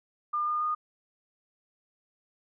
sine tone with pitch steps, 1204 / 1215.2 / 1226.5 Hz, D6 / D#6 / D#6, +43 / -41 / -25 cents, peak -26 dBFS, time 0.33-0.75 s, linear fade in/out 10 ms, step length 140 ms, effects none

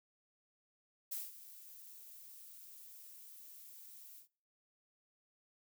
violet noise with ADSR envelope, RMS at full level -40 dBFS, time 1.11-4.28 s, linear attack 12 ms, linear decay 190 ms, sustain -15 dB, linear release 110 ms, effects noise-tail reverb RT60 0.5 s tail -25 dB re dry

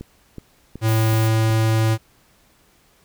click train, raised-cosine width 3 ms, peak -20 dBFS, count 5, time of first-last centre 0.01-1.503 s, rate 2.68 Hz
square tone, 111.1 Hz, A2, 17 cents sharp, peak -16 dBFS, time 0.81-1.98 s, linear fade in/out 50 ms
violet noise, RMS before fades -33 dBFS, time 0.87-1.29 s, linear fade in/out 20 ms
effects pink hiss -57 dBFS RMS until 3.04 s

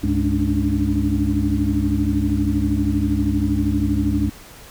sine tone cluster, 67.2 / 99.9 / 209.4 / 285 / 297.6 Hz, C2 / G2 / G#3 / C#4 / D4, +47 / +33 / +15 / +48 / +23 cents, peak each -23 dBFS, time 0.03-4.3 s, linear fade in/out 10 ms, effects pink hiss -42 dBFS RMS until 4.7 s

